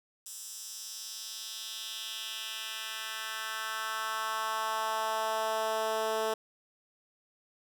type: tone with high-pass filter sweep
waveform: 10% pulse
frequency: 220 Hz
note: A3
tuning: in tune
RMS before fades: -35 dBFS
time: 0.26-6.34 s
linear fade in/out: 5 ms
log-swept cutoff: 7500 to 450 Hz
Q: 1.8
effects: none